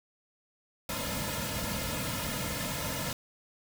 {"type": "noise with comb filter", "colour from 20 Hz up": "pink", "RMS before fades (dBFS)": -34, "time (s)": [0.89, 3.13], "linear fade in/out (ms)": 2, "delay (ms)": 2.6, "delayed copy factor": -0.95, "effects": []}